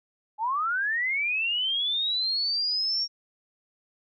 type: linear sweep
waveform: sine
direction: up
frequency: 830.6 to 5588 Hz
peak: -24 dBFS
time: 0.38-3.08 s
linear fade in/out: 50 ms
effects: none